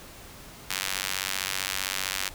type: tone with high-pass filter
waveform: sawtooth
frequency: 95.4 Hz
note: G2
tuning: 47 cents flat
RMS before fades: -31 dBFS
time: 0.7-2.29 s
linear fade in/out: 5 ms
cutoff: 2100 Hz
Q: 0.7
effects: pink hiss -46 dBFS RMS until 2.34 s